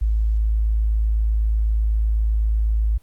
sine tone, 54 Hz, A1, 32 cents flat, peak -16 dBFS, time 0.01-2.98 s, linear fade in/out 10 ms, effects pink hiss -60 dBFS RMS until 3.02 s + Opus 48 kbps

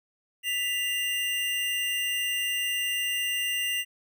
square tone pair together, 1979.6 / 2794 Hz, B6 / F7, +4 / 0 cents, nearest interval tritone, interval 596 cents, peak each -33 / -28 dBFS, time 0.43-3.85 s, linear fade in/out 50 ms, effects none

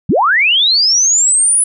sine linear sweep, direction up, 110 to 10090 Hz, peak -8 dBFS, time 0.09-1.64 s, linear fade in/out 5 ms, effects none

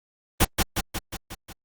pink noise with echo, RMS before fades -17 dBFS, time 0.4-0.45 s, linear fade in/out 10 ms, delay 180 ms, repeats 6, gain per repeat -4 dB, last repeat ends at 1.53 s, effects Opus 32 kbps

